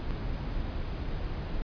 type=noise with dropouts; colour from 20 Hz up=brown; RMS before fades=-33 dBFS; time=0-1.62 s; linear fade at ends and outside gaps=0 ms; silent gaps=0.108-0.114 s; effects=resampled to 11025 Hz